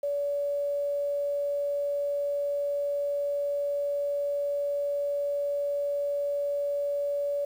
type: tone with quantisation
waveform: sine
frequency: 572 Hz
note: D5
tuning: 46 cents flat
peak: -26 dBFS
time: 0.03-7.45 s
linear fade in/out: 5 ms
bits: 9
effects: none